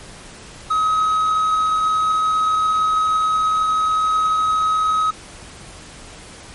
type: tone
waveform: triangle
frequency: 1271 Hz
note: D#6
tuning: 36 cents sharp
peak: -13 dBFS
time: 0.7-5.11 s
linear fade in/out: 10 ms
effects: pink hiss -39 dBFS RMS until 6.54 s + MP3 48 kbps